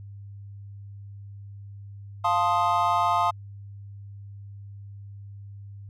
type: chord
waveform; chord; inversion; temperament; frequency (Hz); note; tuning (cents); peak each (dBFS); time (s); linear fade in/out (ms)
triangle; F dominant seventh; none; equal; 698.5 / 880 / 1046.5 / 1244.5; F5 / A5 / C6 / Eb6; 0 / 0 / 0 / 0; -24; 2.24-3.31; 10
effects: added 100 Hz sine -39 dBFS peak until 5.89 s